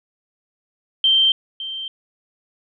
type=tone with echo; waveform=sine; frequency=3136 Hz; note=G7; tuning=in tune; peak=-12 dBFS; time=1.04-1.32 s; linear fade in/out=2 ms; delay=560 ms; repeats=1; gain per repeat=-14 dB; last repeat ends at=1.88 s; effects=none